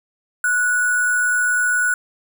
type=tone with sample-and-hold; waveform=sine; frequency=1472 Hz; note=F#6; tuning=9 cents flat; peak=-15 dBFS; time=0.44-1.94 s; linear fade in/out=2 ms; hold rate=8820 Hz; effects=none